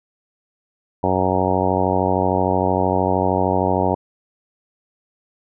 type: harmonic tone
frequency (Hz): 93.1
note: F#2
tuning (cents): +11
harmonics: 1 / 2 / 3 / 4 / 5 / 6 / 7 / 8 / 9 / 10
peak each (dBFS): -25 / -25 / -25 / -25 / -25 / -25 / -25 / -25 / -25 / -25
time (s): 1.03-3.95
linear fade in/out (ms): 5
effects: none